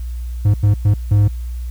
triangle tone bursts at uneven times, 102.8 Hz, G#2, 17 cents flat, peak -7 dBFS, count 4, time 0.45-0.54 / 0.63-0.74 / 0.85-0.94 / 1.11-1.28 s, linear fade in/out 5 ms, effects added 60 Hz sine -22 dBFS peak until 1.7 s + white hiss -49 dBFS RMS until 1.7 s

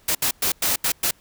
white noise bursts at uneven times, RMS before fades -21 dBFS, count 6, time 0.08-0.15 / 0.22-0.31 / 0.42-0.52 / 0.62-0.76 / 0.84-0.92 / 1.03-1.11 s, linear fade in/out 5 ms, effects pink hiss -56 dBFS RMS until 1.2 s

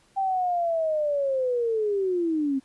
sine linear sweep, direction down, 786 to 261.6 Hz, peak -22 dBFS, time 0.16-2.6 s, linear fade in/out 20 ms, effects pink hiss -61 dBFS RMS until 2.64 s + resampled to 24000 Hz

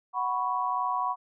sine chord, F# suspended fourth, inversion none, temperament just, 740 / 986.7 / 1110 Hz, F#5 / B5 / C#6, 0 / -2 / +2 cents, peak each -32 / -29 / -30 dBFS, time 0.13-1.16 s, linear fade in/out 50 ms, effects none

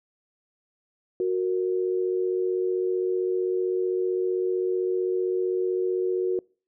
sine tone pair together, 367.9 / 463.5 Hz, F#4 / A#4, -10 / -10 cents, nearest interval major third, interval 400 cents, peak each -23 / -29 dBFS, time 1.2-6.39 s, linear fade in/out 2 ms, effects noise-tail reverb RT60 0.4 s tail -26 dB re dry

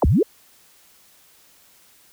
sine exponential two-way sweep, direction down then up, 1244.5 to 58.27 to 498.2 Hz, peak -13 dBFS, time 0.02-0.23 s, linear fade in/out 5 ms, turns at 0.06 s, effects white hiss -54 dBFS RMS until 2.12 s

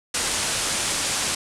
white low-pass noise, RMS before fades -25 dBFS, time 0.14-1.35 s, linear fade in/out 5 ms, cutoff 9900 Hz, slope 48 dB/octave, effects none

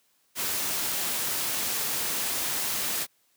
white noise, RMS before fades -29 dBFS, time 0.35-3.07 s, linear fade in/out 50 ms, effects white hiss -68 dBFS RMS until 3.36 s + high-pass 100 Hz 12 dB/octave

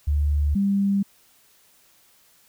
sine tone pair in turn, 73.2 / 198.49 Hz, D2 / G3, -5 / +22 cents, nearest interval octave + perfect fourth, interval 1727 cents, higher second, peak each -18 dBFS, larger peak neither, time 0.07-0.55 / 0.55-1.03 s, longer neither, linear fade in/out 10 ms, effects white hiss -58 dBFS RMS until 2.48 s

